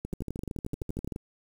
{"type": "two click trains", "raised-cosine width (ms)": 3, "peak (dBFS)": [-22, -21], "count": [14, 14], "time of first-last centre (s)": [[0.13, 1.122], [0.05, 1.161]], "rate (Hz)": [13.1, 11.7], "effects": ["8-bit"]}